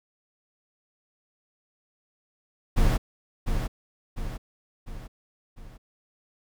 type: noise with echo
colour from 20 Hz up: brown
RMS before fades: -20 dBFS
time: 2.76-2.98 s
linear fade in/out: 20 ms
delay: 700 ms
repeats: 4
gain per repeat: -6 dB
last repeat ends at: 5.78 s
effects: none